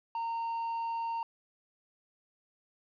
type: tone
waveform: triangle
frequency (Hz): 920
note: A#5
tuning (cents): -23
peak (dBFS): -30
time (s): 0.15-1.23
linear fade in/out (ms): 2
effects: resampled to 11025 Hz + 10-bit